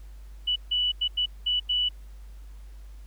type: tone bursts at uneven times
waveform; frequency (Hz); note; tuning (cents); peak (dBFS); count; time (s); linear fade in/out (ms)
sine; 2960; F#7; 0; -22; 6; 0.47-0.56 / 0.71-0.92 / 1.01-1.08 / 1.17-1.26 / 1.46-1.6 / 1.69-1.89; 10
effects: added 50 Hz sine -41 dBFS peak until 3.06 s + pink hiss -61 dBFS RMS until 3.06 s